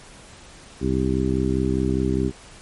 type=harmonic tone; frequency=64.9 Hz; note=C2; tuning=13 cents flat; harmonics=1 / 2 / 3 / 4 / 5 / 6; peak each=-26 / -26 / -26 / -26 / -26 / -26 dBFS; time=0.8-2.32 s; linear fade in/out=50 ms; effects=pink hiss -45 dBFS RMS until 2.61 s + MP3 48 kbps